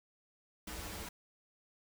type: noise with comb filter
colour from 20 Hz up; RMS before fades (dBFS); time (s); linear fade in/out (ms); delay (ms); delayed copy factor
pink; -44; 0.67-1.09; 5; 7.7; -0.95
effects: none